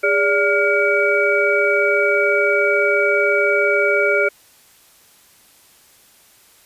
sine tone cluster, 407.8 / 579 / 1410 / 2276 Hz, G#4 / D5 / F6 / C#7, -32 / -25 / +16 / +45 cents, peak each -19 dBFS, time 0.03-4.29 s, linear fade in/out 10 ms, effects white hiss -51 dBFS RMS until 6.65 s + resampled to 32000 Hz

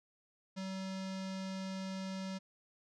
square tone with low-pass filter, 190.5 Hz, G3, 49 cents flat, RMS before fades -41 dBFS, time 0.56-2.39 s, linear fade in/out 20 ms, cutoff 5500 Hz, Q 2, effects none

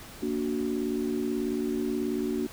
sine chord, Bb augmented, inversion none, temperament equal with one note detuned, 233.1 / 291.5 / 370 Hz, Bb3 / D4 / F#4, 0 / -13 / 0 cents, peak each -31 dBFS, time 0.22-2.47 s, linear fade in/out 10 ms, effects pink hiss -46 dBFS RMS until 2.52 s

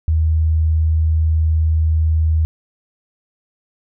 sine tone, 79.4 Hz, D#2, 36 cents sharp, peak -12 dBFS, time 0.08-2.45 s, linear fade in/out 0 ms, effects none

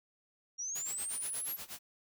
sine linear sweep, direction up, 5600 to 11840 Hz, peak -36 dBFS, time 0.58-1.57 s, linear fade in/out 20 ms
white noise with tremolo, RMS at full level -43 dBFS, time 0.75-1.79 s, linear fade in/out 5 ms, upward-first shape sine, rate 8.4 Hz, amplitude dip 90%
effects none

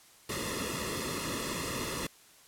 pink noise with comb filter, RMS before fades -35 dBFS, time 0.29-2.07 s, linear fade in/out 5 ms, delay 1.3 ms, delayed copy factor -0.9, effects white hiss -58 dBFS RMS until 2.47 s + low-pass 12000 Hz 12 dB/octave

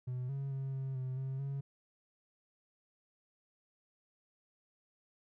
triangle tone with pitch steps, 125.9 / 137.7 / 135 / 133.9 / 129.3 / 133.3 / 138.2 Hz, B2 / C#3 / C#3 / C3 / C3 / C3 / C#3, +34 / -11 / -45 / +40 / -20 / +33 / -5 cents, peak -33 dBFS, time 0.07-1.61 s, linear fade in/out 10 ms, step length 220 ms, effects tanh soft clip ceiling -29 dBFS

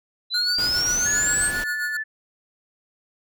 sine exponential sweep, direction up, 3951 to 8620 Hz, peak -20 dBFS, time 0.3-1.52 s, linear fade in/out 50 ms
square tone with tremolo, 1453 Hz, F#6, 32 cents flat, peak -26 dBFS, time 0.34-1.97 s, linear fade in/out 5 ms, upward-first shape sine, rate 7.5 Hz, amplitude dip 75%
pink noise, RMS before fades -33 dBFS, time 0.58-1.64 s, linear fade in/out 5 ms
sine tone with pitch glide, 1709 to 1748.9 Hz, G#6 to A6, +49 to -11 cents, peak -25 dBFS, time 1.05-2.04 s, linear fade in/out 20 ms, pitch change +40 cents, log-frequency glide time 1.48-1.57 s
effects none

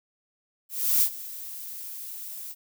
violet noise with ADSR envelope, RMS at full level -20 dBFS, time 0.69-2.55 s, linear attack 330 ms, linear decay 73 ms, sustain -18 dB, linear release 40 ms, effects none

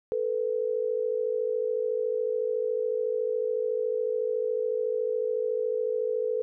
sine tone pair together, 440 / 493.9 Hz, A4 / B4, 0 / 0 cents, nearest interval major second, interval 200 cents, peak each -28 / -28 dBFS, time 0.12-6.42 s, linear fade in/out 0 ms, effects none

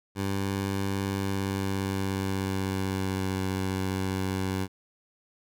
15% pulse tone with pitch glide, 98 to 94.88 Hz, G2 to F#2, 0 to +44 cents, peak -21 dBFS, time 0.15-4.68 s, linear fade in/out 50 ms, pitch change -56 cents, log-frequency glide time 1.04-3.45 s, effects none

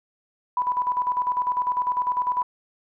sine tone with tremolo, 990 Hz, B5, 4 cents sharp, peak -19 dBFS, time 0.57-2.43 s, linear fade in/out 2 ms, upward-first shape square, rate 10 Hz, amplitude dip 60%, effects none

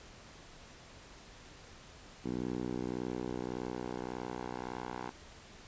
10% pulse tone with band-pass filter sweep, 61.74 Hz, B1, in tune, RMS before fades -39 dBFS, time 2.24-5.11 s, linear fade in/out 20 ms, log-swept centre 290 to 890 Hz, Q 1.2, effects pink hiss -54 dBFS RMS until 5.67 s + resampled to 16000 Hz

